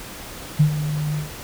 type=tone with ADSR envelope; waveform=sine; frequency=150.7 Hz; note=D3; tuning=45 cents sharp; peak=-9 dBFS; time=0.59-1.3 s; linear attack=15 ms; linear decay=91 ms; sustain=-12 dB; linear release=130 ms; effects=pink hiss -36 dBFS RMS until 1.43 s